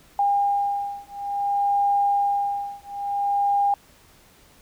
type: beating tone pair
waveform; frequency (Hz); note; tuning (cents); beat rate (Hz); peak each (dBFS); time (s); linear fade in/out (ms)
sine; 806 / 806.57; G5 / G5; +48 / +49; 0.57; -23; 0.19-3.74; 2
effects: pink hiss -54 dBFS RMS until 4.61 s